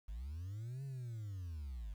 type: linear two-way sweep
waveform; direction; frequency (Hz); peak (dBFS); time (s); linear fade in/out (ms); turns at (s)
sine; up then down; 46.85 to 139.1 to 46.85; -39; 0.08-1.94; 10; 0.84
effects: tanh soft clip ceiling -41 dBFS + 11-bit